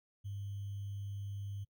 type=tone with sample-and-hold; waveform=sine; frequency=100 Hz; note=G2; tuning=35 cents sharp; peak=-39 dBFS; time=0.24-1.65 s; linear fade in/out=20 ms; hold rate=3150 Hz; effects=noise-tail reverb RT60 0.1 s tail -24 dB re dry